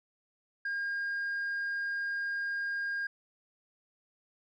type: tone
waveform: sine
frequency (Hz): 1616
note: G#6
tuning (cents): -48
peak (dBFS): -29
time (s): 0.65-3.07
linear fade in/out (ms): 5
effects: tanh soft clip ceiling -30 dBFS